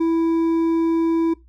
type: tone with hard clipping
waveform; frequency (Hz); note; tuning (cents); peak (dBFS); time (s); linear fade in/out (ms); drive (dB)
triangle; 329.6; E4; 0; -17; 0-1.34; 10; 7
effects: noise-tail reverb RT60 0.2 s tail -20 dB re dry + added 60 Hz sine -47 dBFS peak until 1.48 s